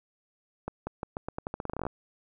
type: accelerating click train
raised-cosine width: 1 ms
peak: -19 dBFS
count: 18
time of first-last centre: 0.68-1.867 s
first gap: 190 ms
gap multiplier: 0.85
effects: none